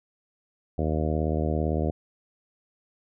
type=harmonic tone; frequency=77.78 Hz; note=D#2; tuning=in tune; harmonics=1 / 2 / 3 / 4 / 5 / 6 / 7 / 8 / 9; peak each=-27 / -30 / -32 / -33 / -34 / -35 / -35 / -36 / -37 dBFS; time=0.78-1.91 s; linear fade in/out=5 ms; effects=none